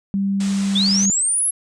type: tone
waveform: sine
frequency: 196.8 Hz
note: G3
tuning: 7 cents sharp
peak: -17 dBFS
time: 0.14-1.1 s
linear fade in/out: 0 ms
type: low-pass noise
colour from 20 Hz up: white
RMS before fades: -34 dBFS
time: 0.4-1.06 s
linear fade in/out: 5 ms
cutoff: 8800 Hz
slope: 48 dB/octave
type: linear sweep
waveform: sine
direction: up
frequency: 3300 to 11175 Hz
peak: -16 dBFS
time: 0.75-1.51 s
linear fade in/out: 10 ms
effects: none